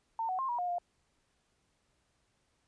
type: tone with pitch steps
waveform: sine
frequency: 904 / 744 / 1060 / 960 / 714 / 703 Hz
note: A5 / F#5 / C6 / B5 / F5 / F5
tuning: +47 / +9 / +22 / -49 / +38 / +11 cents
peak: -31 dBFS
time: 0.19-0.784 s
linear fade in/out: 2 ms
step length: 99 ms
effects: pink hiss -75 dBFS RMS until 2.67 s + resampled to 22050 Hz